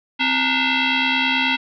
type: tone with frequency modulation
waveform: sine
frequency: 330.6 Hz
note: E4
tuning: 5 cents sharp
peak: -16 dBFS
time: 0.19-1.57 s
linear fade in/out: 20 ms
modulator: 592 Hz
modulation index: 5.6
effects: none